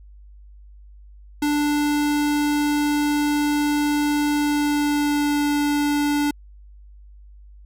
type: tone with pitch glide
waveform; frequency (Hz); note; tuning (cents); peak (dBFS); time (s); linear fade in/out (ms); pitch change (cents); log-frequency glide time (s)
square; 294 to 291.6; D4 to D4; +2 to -12; -19; 1.42-6.31; 5; -14; 4.32-5.48
effects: added 50 Hz sine -42 dBFS peak until 7.65 s